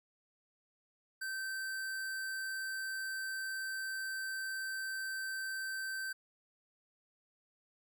square tone, 1551 Hz, G6, 19 cents flat, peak -38 dBFS, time 1.21-6.13 s, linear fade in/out 10 ms, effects none

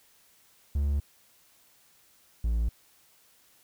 triangle tone pair in turn, 71.5 / 56.75 Hz, D2 / A#1, -46 / -46 cents, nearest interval major third, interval 400 cents, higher first, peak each -22 dBFS, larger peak neither, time 0.75-1 / 2.44-2.69 s, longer neither, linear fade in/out 5 ms, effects white hiss -62 dBFS RMS until 3.63 s

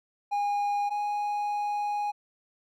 triangle tone pair in turn, 817 / 827 Hz, G#5 / G#5, -29 / -8 cents, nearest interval unison, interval 21 cents, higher second, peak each -23 / -25 dBFS, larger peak first, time 0.31-0.9 / 0.9-2.12 s, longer second, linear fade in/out 20 ms, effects none

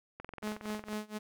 click train, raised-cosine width 0.5 ms, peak -28 dBFS, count 17, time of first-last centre 0.2-0.931 s, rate 21.9 Hz
sawtooth tone with tremolo, 212.5 Hz, G#3, 40 cents sharp, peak -30 dBFS, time 0.42-1.19 s, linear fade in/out 20 ms, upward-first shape sine, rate 4.2 Hz, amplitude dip 95%
effects none

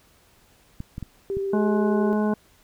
clicks, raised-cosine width 5 ms, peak -20 dBFS, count 4, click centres 0.804 / 0.981 / 1.027 / 1.37 s
sine tone with vibrato, 392 Hz, G4, in tune, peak -24 dBFS, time 1.3-2.13 s, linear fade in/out 0 ms, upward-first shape square, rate 15 Hz, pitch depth 9 cents each way
harmonic tone, 211.6 Hz, G#3, 33 cents sharp, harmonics 1 / 2 / 3 / 4 / 5 / 7, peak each -21 / -27 / -31 / -33 / -35 / -38 dBFS, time 1.53-2.34 s, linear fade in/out 5 ms
effects pink hiss -58 dBFS RMS until 2.63 s

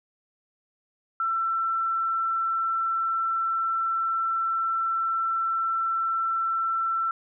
sine tone, 1341 Hz, E6, 29 cents sharp, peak -23 dBFS, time 1.2-7.11 s, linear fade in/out 2 ms, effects none

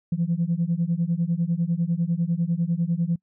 sine beating tone pair, 164.81 / 174.81 Hz, E3 / F3, 0 / +2 cents, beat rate 10 Hz, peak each -23 dBFS, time 0.12-3.16 s, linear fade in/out 5 ms, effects noise-tail reverb RT60 0.1 s tail -26 dB re dry + tanh soft clip ceiling -15 dBFS

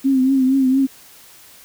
sine tone with vibrato, 264.6 Hz, C4, 20 cents sharp, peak -12 dBFS, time 0.04-0.87 s, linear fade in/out 20 ms, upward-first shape triangle, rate 4.3 Hz, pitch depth 64 cents each way, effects white hiss -45 dBFS RMS until 1.64 s

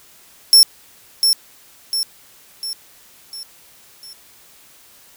sawtooth tone with echo, 5400 Hz, E8, 41 cents sharp, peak -3 dBFS, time 0.53-0.63 s, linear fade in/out 0 ms, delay 700 ms, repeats 5, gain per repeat -6 dB, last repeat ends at 4.13 s, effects white hiss -48 dBFS RMS until 5.16 s

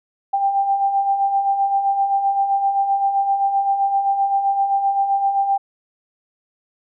sine beating tone pair, 784 / 791.7 Hz, G5 / G5, 0 / +17 cents, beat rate 7.7 Hz, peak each -25 / -16 dBFS, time 0.33-5.58 s, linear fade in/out 10 ms, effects none

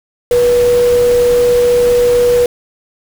sine tone in noise, 485.5 Hz, B4, 30 cents flat, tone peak -7 dBFS, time 0.31-2.46 s, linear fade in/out 2 ms, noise pink, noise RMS -24 dBFS, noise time 0.31-2.46 s, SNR +14 dB, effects none

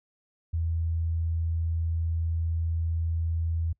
sine tone, 82.41 Hz, E2, in tune, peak -25 dBFS, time 0.53-3.73 s, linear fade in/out 10 ms, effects noise-tail reverb RT60 0.1 s tail -24 dB re dry

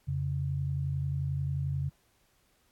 sine tone pair together, 87.31 / 138.59 Hz, F2 / C#3, 0 / 0 cents, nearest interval minor sixth, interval 800 cents, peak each -34 / -30 dBFS, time 0.07-1.9 s, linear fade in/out 20 ms, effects pink hiss -69 dBFS RMS until 2.71 s + AAC 64 kbps

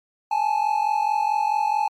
triangle tone pair together, 830.6 / 875.2 Hz, G#5 / A5, 0 / -9 cents, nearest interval minor second, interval 91 cents, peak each -20 dBFS, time 0.31-1.88 s, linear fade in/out 5 ms, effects MP3 64 kbps

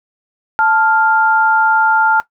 sine tone pair together, 880 / 1396.9 Hz, A5 / F6, 0 / 0 cents, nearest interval minor sixth, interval 800 cents, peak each -12 dBFS, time 0.59-2.2 s, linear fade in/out 0 ms, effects noise-tail reverb RT60 0.1 s tail -17 dB re dry

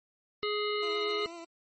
harmonic tone, 418.1 Hz, G#4, 12 cents sharp, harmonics 1 / 3 / 5 / 7 / 9 / 10, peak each -31 / -36 / -38 / -39 / -41 / -41 dBFS, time 0.43-1.26 s, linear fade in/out 0 ms
20% pulse tone with vibrato, 338.1 Hz, E4, 44 cents sharp, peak -37 dBFS, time 0.82-1.45 s, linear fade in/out 10 ms, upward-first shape triangle, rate 8.1 Hz, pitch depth 41 cents each way
effects MP3 32 kbps

